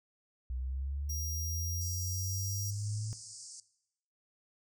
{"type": "linear sweep", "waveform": "sine", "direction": "up", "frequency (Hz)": [61.7, 109.1], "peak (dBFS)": -34, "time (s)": [0.5, 3.13], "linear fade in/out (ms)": 0}
{"type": "tone", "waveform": "sawtooth", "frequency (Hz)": 5700, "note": "F8", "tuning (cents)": 34, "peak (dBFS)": -36, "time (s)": [1.09, 2.71], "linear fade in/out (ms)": 10}
{"type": "band-pass noise", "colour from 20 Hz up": "white", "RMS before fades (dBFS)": -49, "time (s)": [1.81, 3.6], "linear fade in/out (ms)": 2, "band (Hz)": [4700, 9000], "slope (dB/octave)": 96}
{"effects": ["noise-tail reverb RT60 0.8 s tail -18 dB re dry"]}